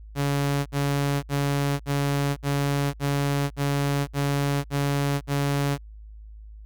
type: tone bursts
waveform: sawtooth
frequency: 141.5 Hz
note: C#3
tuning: 36 cents sharp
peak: -18 dBFS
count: 10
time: 0.15-5.781 s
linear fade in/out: 50 ms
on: 510 ms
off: 59 ms
effects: added 53 Hz sine -40 dBFS peak until 6.65 s